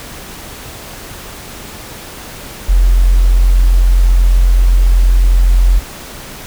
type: tone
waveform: sine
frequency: 44 Hz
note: F1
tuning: 14 cents sharp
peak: -5 dBFS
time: 2.68-5.8 s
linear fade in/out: 20 ms
effects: pink hiss -30 dBFS RMS until 6.46 s